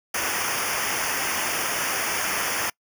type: noise with comb filter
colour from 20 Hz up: pink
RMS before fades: -26 dBFS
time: 0.14-2.7 s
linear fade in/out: 5 ms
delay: 0.25 ms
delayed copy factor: -1
effects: noise-tail reverb RT60 0.1 s tail -25 dB re dry